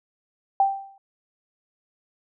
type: tone with exponential decay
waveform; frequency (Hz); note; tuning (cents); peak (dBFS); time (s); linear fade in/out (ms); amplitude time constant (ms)
sine; 784; G5; 0; -13; 0.6-0.98; 2; 82
effects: none